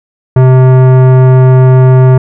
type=tone with tanh clipping; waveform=sine; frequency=129.1 Hz; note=C3; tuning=23 cents flat; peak=-3 dBFS; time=0.36-2.18 s; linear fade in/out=5 ms; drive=17 dB; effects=none